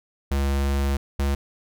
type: tone pair in turn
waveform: square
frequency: 69.3 / 69.68 Hz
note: C#2 / C#2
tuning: 0 / +10 cents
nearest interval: unison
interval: 10 cents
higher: second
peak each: -21 dBFS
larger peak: neither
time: 0.31-0.97 / 1.19-1.35 s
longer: first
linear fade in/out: 5 ms
effects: none